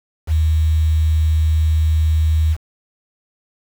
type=tone with quantisation; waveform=sine; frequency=78.8 Hz; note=D#2; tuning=23 cents sharp; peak=-12 dBFS; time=0.27-2.57 s; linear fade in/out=50 ms; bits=6; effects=none